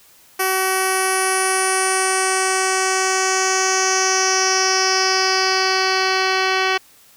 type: tone with low-pass filter sweep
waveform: 10% pulse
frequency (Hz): 378.1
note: F#4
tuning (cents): +38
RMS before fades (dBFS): -18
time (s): 0.39-6.78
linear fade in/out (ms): 10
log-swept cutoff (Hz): 12000 to 3800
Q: 4.9
effects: white hiss -50 dBFS RMS until 7.16 s